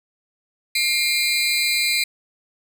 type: tone cluster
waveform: 30% pulse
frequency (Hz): 2125 / 2398 / 4012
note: C7 / D7 / B7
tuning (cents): +26 / +36 / +26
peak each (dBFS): -20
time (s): 0.75-2.04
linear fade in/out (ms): 5
effects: none